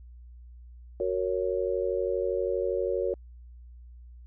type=chord; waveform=sine; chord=F# major; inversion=none; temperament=just; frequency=370 / 462.5 / 555 Hz; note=F#4 / A#4 / C#5; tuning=0 / -14 / +2 cents; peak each=-30 dBFS; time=1-3.14 s; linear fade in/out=2 ms; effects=added 60 Hz sine -45 dBFS peak until 4.26 s